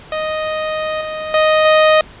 sawtooth tone with level steps, 622.3 Hz, D#5, in tune, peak -14 / -18 / -6 / -4 dBFS, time 0.12-2.01 s, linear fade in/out 2 ms, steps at 1.01 / 1.34 / 1.65 s, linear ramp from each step 2 ms, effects pink hiss -39 dBFS RMS until 2.2 s + resampled to 8000 Hz

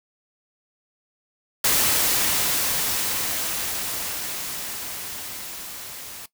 white noise with level ramp, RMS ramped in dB -19 to -38 dBFS, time 1.64-6.26 s, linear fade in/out 5 ms, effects noise-tail reverb RT60 0.1 s tail -18 dB re dry

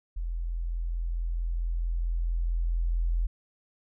sine tone with level ramp, 42.26 Hz, E1, 44 cents sharp, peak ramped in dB -29 to -23 dBFS, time 0.16-3.27 s, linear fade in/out 10 ms, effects none

